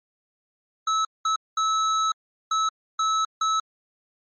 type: tone bursts at uneven times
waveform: square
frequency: 1300 Hz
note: E6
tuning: 24 cents flat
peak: -21 dBFS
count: 6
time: 0.87-1.05 / 1.25-1.36 / 1.57-2.12 / 2.51-2.69 / 2.99-3.25 / 3.41-3.6 s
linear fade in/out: 5 ms
effects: MP3 32 kbps